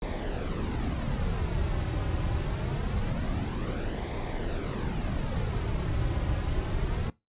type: noise with flanger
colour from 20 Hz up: brown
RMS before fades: -30 dBFS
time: 0.02-7.1 s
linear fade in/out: 2 ms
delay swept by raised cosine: 0.69 to 4.49 ms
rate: 0.24 Hz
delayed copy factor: -0.5
effects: noise-tail reverb RT60 0.2 s tail -20 dB re dry + resampled to 8000 Hz